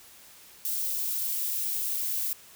violet noise with high-pass filter sweep, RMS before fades -30 dBFS, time 0.65-2.33 s, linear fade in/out 0 ms, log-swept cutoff 3300 to 1700 Hz, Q 0.97, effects white hiss -52 dBFS RMS until 2.55 s

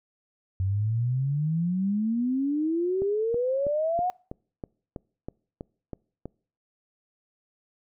sine exponential sweep, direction up, 92.5 to 740 Hz, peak -23 dBFS, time 0.6-4.1 s, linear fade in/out 0 ms
click train, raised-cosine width 2 ms, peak -22 dBFS, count 11, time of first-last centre 3.02-6.256 s, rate 3.09 Hz
effects noise-tail reverb RT60 0.5 s tail -26 dB re dry

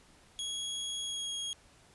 sawtooth tone with pitch glide, 3322 to 3282 Hz, G#7 to G#7, 0 to -21 cents, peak -32 dBFS, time 0.39-1.53 s, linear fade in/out 0 ms, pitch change -21 cents, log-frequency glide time 1.04-1.35 s, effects pink hiss -61 dBFS RMS until 1.94 s + resampled to 24000 Hz

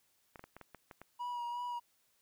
clicks, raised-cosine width 0.5 ms, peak -34 dBFS, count 8, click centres 0.358 / 0.394 / 0.44 / 0.566 / 0.613 / 0.747 / 0.912 / 1.016 s
triangle tone with vibrato, 964 Hz, B5, 42 cents flat, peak -35 dBFS, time 1.19-1.8 s, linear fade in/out 20 ms, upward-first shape sine, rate 2.8 Hz, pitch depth 23 cents each way
effects white hiss -74 dBFS RMS until 2.21 s

